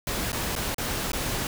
pink noise with dropouts, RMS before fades -29 dBFS, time 0.07-1.47 s, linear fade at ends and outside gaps 1 ms, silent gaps 0.319-0.329 / 0.553-0.562 / 0.745-0.782 / 1.118-1.132 s, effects none

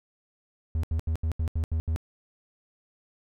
triangle tone bursts, 80.1 Hz, E2, 49 cents flat, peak -22 dBFS, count 8, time 0.75-1.961 s, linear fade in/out 0 ms, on 84 ms, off 77 ms, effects none

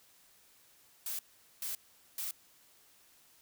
blue noise bursts, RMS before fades -38 dBFS, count 3, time 1.06-2.31 s, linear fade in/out 2 ms, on 130 ms, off 430 ms, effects white hiss -64 dBFS RMS until 3.41 s

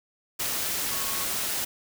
sine tone in noise, 1100 Hz, C#6, 14 cents flat, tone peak -39 dBFS, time 0.91-1.25 s, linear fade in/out 10 ms, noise white, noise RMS -29 dBFS, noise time 0.39-1.65 s, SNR -13 dB, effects none

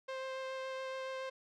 sawtooth tone with vibrato, 526 Hz, C5, 9 cents sharp, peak -35 dBFS, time 0.08-1.3 s, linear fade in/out 10 ms, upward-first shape sine, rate 7.1 Hz, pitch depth 8 cents each way, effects low-pass 4000 Hz 12 dB/octave

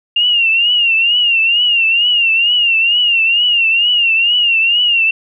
sine tone with vibrato, 2794 Hz, F7, in tune, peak -9 dBFS, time 0.16-5.11 s, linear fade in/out 5 ms, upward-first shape triangle, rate 2.2 Hz, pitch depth 110 cents each way, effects none

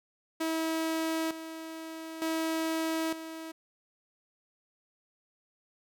sawtooth tone with tremolo, 322.7 Hz, E4, 37 cents flat, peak -25 dBFS, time 0.4-3.52 s, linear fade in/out 10 ms, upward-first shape square, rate 0.55 Hz, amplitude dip 70%, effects none

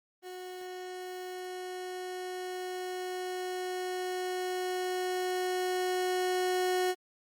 30% pulse tone with level ramp, 366.1 Hz, F#4, 18 cents flat, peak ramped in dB -38 to -24 dBFS, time 0.22-6.95 s, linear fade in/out 50 ms, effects Opus 24 kbps

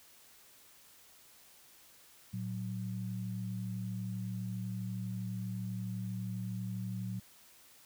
sine tone pair together, 113.6 / 185.9 Hz, A#2 / F#3, -44 / +8 cents, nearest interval major sixth, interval 852 cents, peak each -38 / -39 dBFS, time 2.33-7.2 s, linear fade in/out 10 ms, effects white hiss -60 dBFS RMS until 7.85 s

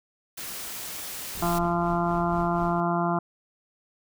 white noise, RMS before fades -36 dBFS, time 0.37-1.59 s, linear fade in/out 10 ms
brown noise with tremolo, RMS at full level -36 dBFS, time 1.35-2.8 s, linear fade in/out 0 ms, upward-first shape sine, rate 4.1 Hz, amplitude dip 60%
harmonic tone, 172.2 Hz, F3, 24 cents flat, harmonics 1 / 2 / 4 / 5 / 6 / 7 / 8, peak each -27 / -30 / -28 / -33 / -31 / -34 / -35 dBFS, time 1.42-3.19 s, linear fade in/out 5 ms
effects none

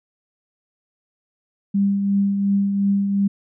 sine tone with tremolo, 199 Hz, G3, 26 cents sharp, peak -14 dBFS, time 1.74-3.28 s, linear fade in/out 10 ms, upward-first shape triangle, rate 2.8 Hz, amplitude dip 45%, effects none

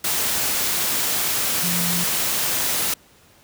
sine tone in noise, 174.61 Hz, F3, in tune, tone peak -25 dBFS, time 1.63-2.04 s, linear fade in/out 5 ms, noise white, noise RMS -22 dBFS, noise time 0.04-2.94 s, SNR -6 dB, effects pink hiss -53 dBFS RMS until 3.43 s + high-pass 60 Hz 12 dB/octave

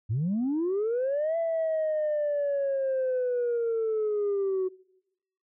sine linear two-way sweep, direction up then down, 98 to 669 to 369.2 Hz, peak -23 dBFS, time 0.09-4.69 s, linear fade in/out 20 ms, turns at 1.37 s, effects noise-tail reverb RT60 0.9 s tail -25 dB re dry + tanh soft clip ceiling -22 dBFS

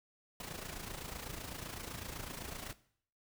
pink noise with amplitude modulation, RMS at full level -42 dBFS, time 0.4-2.73 s, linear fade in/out 2 ms, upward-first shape sine, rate 27.9 Hz, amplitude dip 65%, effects noise-tail reverb RT60 0.6 s tail -18 dB re dry

